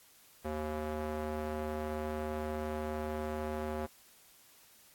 square tone with band-pass filter, 76.7 Hz, D#2, 24 cents flat, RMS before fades -37 dBFS, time 0.44-3.87 s, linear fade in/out 20 ms, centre 570 Hz, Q 1, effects white hiss -61 dBFS RMS until 4.94 s + AAC 64 kbps

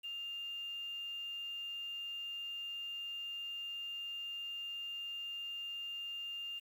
sine tone with quantisation, 2803 Hz, F7, 6 cents sharp, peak -40 dBFS, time 0.03-6.6 s, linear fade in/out 20 ms, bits 10, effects none

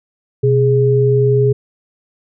sine tone pair together, 126.29 / 414.6 Hz, B2 / G#4, +39 / -3 cents, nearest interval octave + major sixth, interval 2058 cents, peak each -12 dBFS, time 0.43-1.53 s, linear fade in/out 10 ms, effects none

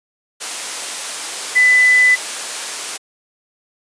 sine tone in noise, 2000 Hz, B6, 21 cents sharp, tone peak -8 dBFS, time 1.55-2.16 s, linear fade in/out 20 ms, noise white, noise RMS -24 dBFS, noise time 0.4-2.98 s, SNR +13 dB, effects high-pass 400 Hz 12 dB/octave + resampled to 22050 Hz

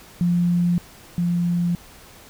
sine tone pair in turn, 174.61 / 173.72 Hz, F3 / F3, 0 / -9 cents, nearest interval unison, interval 9 cents, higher first, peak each -16 / -18 dBFS, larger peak first, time 0.21-0.78 / 1.18-1.75 s, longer neither, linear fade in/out 0 ms, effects pink hiss -46 dBFS RMS until 2.29 s

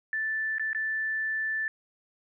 sine tone with dropouts, 1760 Hz, A6, in tune, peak -27 dBFS, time 0.13-1.68 s, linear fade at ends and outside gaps 1 ms, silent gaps 0.583-0.596 / 0.731-0.748 s, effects none

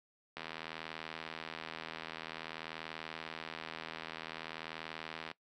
click train, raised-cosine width 0.3 ms, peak -25 dBFS, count 399, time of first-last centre 0.37-5.314 s, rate 80.5 Hz, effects noise-tail reverb RT60 0.1 s tail -20 dB re dry + high-pass 150 Hz 12 dB/octave

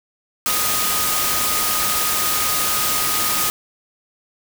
sine tone in noise, 1244.5 Hz, D#6, in tune, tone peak -26 dBFS, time 0.46-3.5 s, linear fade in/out 0 ms, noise white, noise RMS -20 dBFS, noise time 0.46-3.5 s, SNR -9 dB, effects none

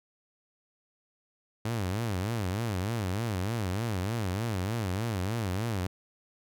sawtooth tone with vibrato, 103.3 Hz, G#2, 9 cents flat, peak -25 dBFS, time 1.65-5.87 s, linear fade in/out 5 ms, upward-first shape sine, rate 3.3 Hz, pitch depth 240 cents each way, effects none

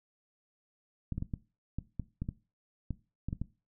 clicks, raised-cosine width 5 ms, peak -22 dBFS, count 12, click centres 1.123 / 1.18 / 1.224 / 1.338 / 1.786 / 1.997 / 2.22 / 2.289 / 2.907 / 3.286 / 3.329 / 3.416 s, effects noise-tail reverb RT60 0.3 s tail -18 dB re dry

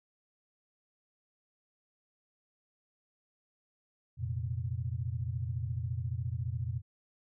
sine chord, F suspended fourth, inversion none, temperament equal, 87.31 / 116.54 / 130.81 Hz, F2 / Bb2 / C3, 0 / 0 / 0 cents, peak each -37 / -35 / -39 dBFS, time 4.17-6.82 s, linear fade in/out 50 ms, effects none

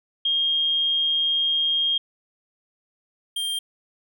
sine / square tone pair in turn, 3231 / 3192 Hz, G#7 / G7, -48 / +31 cents, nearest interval unison, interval 21 cents, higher first, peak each -19 / -25 dBFS, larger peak first, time 0.25-1.98 / 3.36-3.59 s, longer first, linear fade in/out 5 ms, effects none

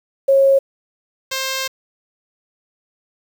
sine / 5% pulse tone pair in turn, 545 / 529.2 Hz, C#5 / C5, -29 / +20 cents, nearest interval minor second, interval 51 cents, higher first, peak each -9 dBFS, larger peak neither, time 0.28-0.59 / 1.31-1.68 s, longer second, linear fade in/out 10 ms, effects 7-bit

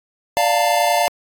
square chord, Bb major seventh, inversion first, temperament equal with one note detuned, 587.3 / 698.5 / 880 / 909.5 Hz, D5 / F5 / A5 / Bb5, 0 / 0 / 0 / -43 cents, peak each -21 / -18 / -24 / -23 dBFS, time 0.37-1.08 s, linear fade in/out 0 ms, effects AAC 64 kbps

